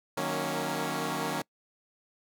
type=chord; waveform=10% pulse; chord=D# minor seventh; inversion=none; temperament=equal with one note detuned; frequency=153.87 / 185 / 233.1 / 277.2 Hz; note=D#3 / F#3 / A#3 / C#4; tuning=-19 / 0 / 0 / 0 cents; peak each=-27 / -28 / -28 / -26 dBFS; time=0.17-1.42 s; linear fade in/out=5 ms; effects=noise-tail reverb RT60 0.1 s tail -25 dB re dry